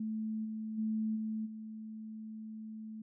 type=tone with level steps; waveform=sine; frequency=218.4 Hz; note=A3; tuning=13 cents flat; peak=-34 / -37 / -31 / -34 / -42 dBFS; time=0-3.02 s; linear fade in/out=5 ms; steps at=0.44 / 0.77 / 1.15 / 1.45 s; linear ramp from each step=20 ms; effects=none